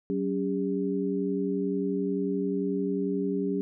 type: tone cluster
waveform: sine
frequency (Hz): 188.7 / 280 / 402.2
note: F#3 / C#4 / G4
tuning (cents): +34 / +18 / +44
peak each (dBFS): -30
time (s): 0.1-3.61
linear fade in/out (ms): 0
effects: none